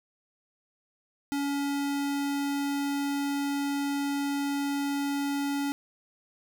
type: tone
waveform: square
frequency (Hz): 282.2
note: C#4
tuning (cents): +31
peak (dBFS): -28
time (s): 1.32-5.72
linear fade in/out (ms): 0
effects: none